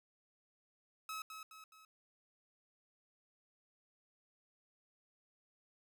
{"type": "tone with echo", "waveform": "sawtooth", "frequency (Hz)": 1286, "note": "E6", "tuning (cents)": -43, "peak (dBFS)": -38, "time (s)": [1.09, 1.22], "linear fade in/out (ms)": 2, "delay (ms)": 210, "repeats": 3, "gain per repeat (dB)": -6, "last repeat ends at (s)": 1.85, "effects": []}